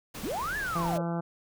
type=noise; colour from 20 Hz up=pink; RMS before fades=-40 dBFS; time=0.14-0.98 s; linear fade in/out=10 ms
type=linear two-way sweep; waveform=sine; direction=up then down; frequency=157.9 to 1760 to 469.4 Hz; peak=-30 dBFS; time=0.23-1.02 s; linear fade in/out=10 ms; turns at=0.57 s
type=harmonic tone; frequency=169.4 Hz; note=E3; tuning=48 cents sharp; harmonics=1 / 2 / 3 / 4 / 5 / 6 / 7 / 8 / 9; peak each=-30 / -37 / -40 / -38 / -40 / -47 / -45 / -46 / -50 dBFS; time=0.75-1.21 s; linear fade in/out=10 ms
effects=none